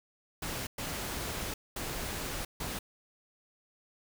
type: noise bursts at uneven times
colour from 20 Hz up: pink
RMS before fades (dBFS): -37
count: 4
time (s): 0.42-0.67 / 0.78-1.54 / 1.76-2.45 / 2.6-2.79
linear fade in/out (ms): 5
effects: none